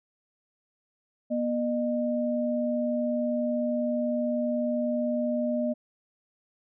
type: tone pair together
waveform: sine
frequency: 241.4 / 609 Hz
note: B3 / D#5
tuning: -39 / -37 cents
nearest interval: octave + major third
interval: 1602 cents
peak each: -27 / -28 dBFS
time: 1.3-5.74 s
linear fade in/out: 20 ms
effects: none